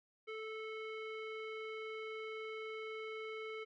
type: tone with low-pass filter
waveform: square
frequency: 438.1 Hz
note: A4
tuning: 7 cents flat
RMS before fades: -45 dBFS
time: 0.27-3.65 s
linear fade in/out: 20 ms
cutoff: 2500 Hz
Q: 3.3
effects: none